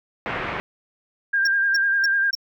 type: low-pass noise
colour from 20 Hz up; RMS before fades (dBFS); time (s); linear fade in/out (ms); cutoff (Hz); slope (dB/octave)
white; -28; 0.26-0.6; 0; 2200; 24
type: tone with vibrato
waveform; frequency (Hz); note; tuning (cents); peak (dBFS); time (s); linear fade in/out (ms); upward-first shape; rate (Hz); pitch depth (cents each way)
sine; 1600; G6; +35; -17; 1.33-2.31; 10; sine; 10; 31
type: tone bursts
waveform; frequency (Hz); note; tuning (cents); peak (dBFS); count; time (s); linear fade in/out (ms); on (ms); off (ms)
triangle; 5520; F8; -21; -20; 4; 1.45-2.352; 5; 23; 270
effects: none